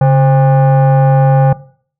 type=tone with frequency modulation; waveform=sine; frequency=139.7 Hz; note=C#3; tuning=14 cents sharp; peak=-3 dBFS; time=0.01-1.53 s; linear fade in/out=5 ms; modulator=666 Hz; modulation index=0.64; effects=noise-tail reverb RT60 0.5 s tail -20 dB re dry + tanh soft clip ceiling -4 dBFS